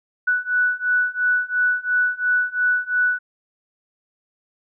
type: beating tone pair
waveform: sine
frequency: 1480 / 1482.9 Hz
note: F#6 / F#6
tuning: 0 / +3 cents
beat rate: 2.9 Hz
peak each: -21 / -20 dBFS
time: 0.27-3.19 s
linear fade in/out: 10 ms
effects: none